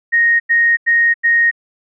sine tone bursts, 1864.7 Hz, A#6, in tune, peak -9 dBFS, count 4, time 0.12-1.513 s, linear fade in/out 20 ms, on 280 ms, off 91 ms, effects none

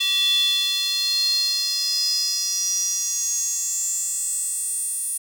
square tone with high-pass filter sweep, 383.7 Hz, G4, 37 cents flat, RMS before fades -23 dBFS, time 0-5.18 s, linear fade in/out 10 ms, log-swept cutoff 3200 to 9600 Hz, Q 9.2, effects none

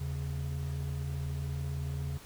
triangle tone pair together, 80.32 / 138.59 Hz, E2 / C#3, -44 / 0 cents, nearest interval major sixth, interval 944 cents, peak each -34 / -33 dBFS, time 0-2.18 s, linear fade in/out 10 ms, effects pink hiss -52 dBFS RMS until 2.25 s

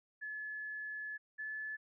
sine tone pair in turn, 1715 / 1728.9 Hz, A6 / A6, -45 / -31 cents, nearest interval unison, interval 14 cents, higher second, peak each -40 / -39 dBFS, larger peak second, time 0.21-1.18 / 1.38-1.77 s, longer first, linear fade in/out 20 ms, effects none

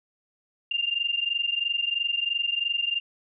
sine tone pair together, 2786 / 2809 Hz, F7 / F7, -5 / +9 cents, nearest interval unison, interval 14 cents, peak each -27 dBFS, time 0.71-3 s, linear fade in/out 5 ms, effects none

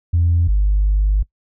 sine tone pair in turn, 85.2 / 50.34 Hz, F2 / G1, -42 / +47 cents, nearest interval major sixth, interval 911 cents, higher first, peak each -11 dBFS, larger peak neither, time 0.13-0.48 / 0.48-1.23 s, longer second, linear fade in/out 10 ms, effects noise-tail reverb RT60 0.1 s tail -22 dB re dry + tanh soft clip ceiling -8 dBFS

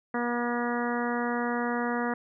harmonic tone, 240 Hz, B3, 49 cents flat, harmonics 1 / 2 / 3 / 4 / 5 / 6 / 7 / 8, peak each -30 / -33 / -35 / -36 / -37 / -38 / -38 / -39 dBFS, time 0.14-2.14 s, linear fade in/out 5 ms, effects none

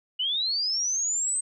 sine linear sweep, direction up, 2890 to 8320 Hz, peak -24 dBFS, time 0.19-1.41 s, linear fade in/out 10 ms, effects none

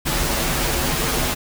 pink noise with comb filter, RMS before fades -21 dBFS, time 0.05-1.35 s, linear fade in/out 20 ms, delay 10 ms, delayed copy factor -0.65, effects none

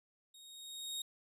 sawtooth tone with level ramp, 3744 Hz, A#7, 7 cents sharp, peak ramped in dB -53 to -34 dBFS, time 0.34-1.02 s, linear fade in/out 5 ms, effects resampled to 32000 Hz

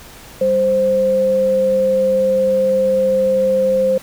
sine tone pair together, 196 / 523.3 Hz, G3 / C5, 0 / 0 cents, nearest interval octave + perfect fourth, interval 1700 cents, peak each -24 / -12 dBFS, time 0.41-3.98 s, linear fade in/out 5 ms, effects pink hiss -39 dBFS RMS until 4.02 s

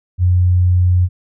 sine tone, 90 Hz, F#2, 47 cents flat, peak -9 dBFS, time 0.18-1.09 s, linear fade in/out 50 ms, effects none

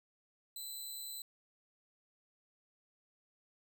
10% pulse tone, 4015 Hz, B7, 28 cents sharp, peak -36 dBFS, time 0.56-1.22 s, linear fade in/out 2 ms, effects none

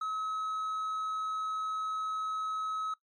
triangle tone, 1283 Hz, E6, 47 cents flat, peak -30 dBFS, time 0.01-2.94 s, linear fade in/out 5 ms, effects noise-tail reverb RT60 0.1 s tail -18 dB re dry + MP3 48 kbps

